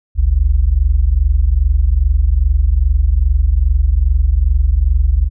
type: tone pair together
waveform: sine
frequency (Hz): 48.85 / 71.3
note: G1 / C#2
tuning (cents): -5 / +49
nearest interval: perfect fifth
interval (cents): 654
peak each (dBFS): -12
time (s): 0.15-5.3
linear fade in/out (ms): 50
effects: none